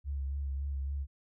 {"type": "tone with vibrato", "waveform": "sine", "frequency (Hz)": 69.3, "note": "C#2", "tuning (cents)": 0, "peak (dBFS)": -32, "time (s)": [0.04, 1.07], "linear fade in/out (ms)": 50, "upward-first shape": "sine", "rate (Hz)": 3.6, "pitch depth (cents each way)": 35, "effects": []}